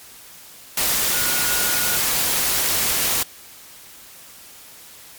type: tone in noise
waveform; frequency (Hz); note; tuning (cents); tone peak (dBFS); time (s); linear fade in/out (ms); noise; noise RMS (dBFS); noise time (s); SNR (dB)
sine; 1446; F#6; -40; -28; 1.13-1.97; 5; white; -20; 0.77-3.23; -11
effects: white hiss -43 dBFS RMS until 5.18 s + MP3 96 kbps